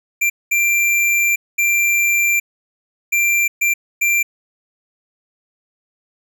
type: tone bursts at uneven times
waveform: square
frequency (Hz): 2365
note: D7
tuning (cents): +12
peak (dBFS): -14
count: 6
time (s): 0.21-0.3 / 0.51-1.36 / 1.58-2.4 / 3.12-3.48 / 3.61-3.74 / 4.01-4.23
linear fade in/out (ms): 10
effects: none